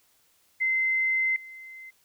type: tone with level steps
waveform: sine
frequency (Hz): 2068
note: C7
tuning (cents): -21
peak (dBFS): -22 / -41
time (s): 0.6-1.91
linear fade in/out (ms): 20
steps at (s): 1.36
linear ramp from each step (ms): 2
effects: white hiss -65 dBFS RMS until 2.04 s